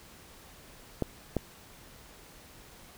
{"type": "clicks", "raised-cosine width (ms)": 2, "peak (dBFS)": -14, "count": 2, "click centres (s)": [1.023, 1.367], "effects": ["pink hiss -53 dBFS RMS until 2.97 s"]}